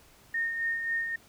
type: tone with tremolo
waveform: sine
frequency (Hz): 1837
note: A#6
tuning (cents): -26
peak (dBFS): -26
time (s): 0.34-1.16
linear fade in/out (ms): 5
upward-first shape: sine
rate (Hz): 3.7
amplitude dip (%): 45
effects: pink hiss -58 dBFS RMS until 1.28 s